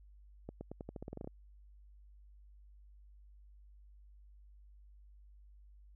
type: accelerating click train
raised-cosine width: 2 ms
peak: -30 dBFS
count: 13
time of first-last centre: 0.49-1.274 s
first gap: 120 ms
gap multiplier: 0.88
effects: added 50 Hz sine -56 dBFS peak until 5.95 s